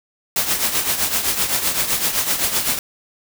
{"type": "noise with tremolo", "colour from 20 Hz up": "white", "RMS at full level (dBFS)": -17, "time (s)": [0.36, 2.79], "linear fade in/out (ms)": 2, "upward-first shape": "triangle", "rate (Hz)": 7.8, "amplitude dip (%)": 70, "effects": []}